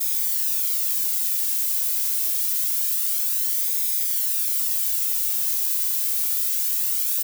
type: noise with flanger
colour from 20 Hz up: violet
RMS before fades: -23 dBFS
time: 0-7.23 s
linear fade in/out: 10 ms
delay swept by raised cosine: 0.68 to 2.18 ms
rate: 0.26 Hz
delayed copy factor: -0.5
effects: none